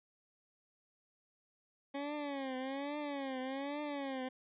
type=tone with vibrato; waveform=20% pulse; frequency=276.6 Hz; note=C#4; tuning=4 cents flat; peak=-33 dBFS; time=1.94-4.29 s; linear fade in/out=10 ms; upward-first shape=triangle; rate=1.2 Hz; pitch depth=140 cents each way; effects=resampled to 8000 Hz